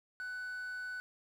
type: tone with quantisation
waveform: triangle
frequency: 1494 Hz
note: F#6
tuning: 16 cents sharp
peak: -37 dBFS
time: 0.2-1 s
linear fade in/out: 0 ms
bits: 10
effects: none